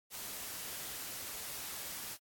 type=noise; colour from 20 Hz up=white; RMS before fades=-43 dBFS; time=0.1-2.18 s; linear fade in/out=50 ms; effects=AAC 64 kbps